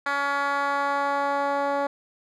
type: tone with band-pass filter sweep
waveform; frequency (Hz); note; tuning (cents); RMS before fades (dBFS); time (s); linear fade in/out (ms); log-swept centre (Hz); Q
10% pulse; 282; C#4; +30; -25; 0.06-1.87; 5; 1500 to 620; 1.3
effects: none